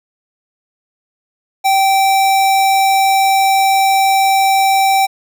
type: tone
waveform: square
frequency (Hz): 777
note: G5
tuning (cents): -16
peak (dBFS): -10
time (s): 1.64-5.07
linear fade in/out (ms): 20
effects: none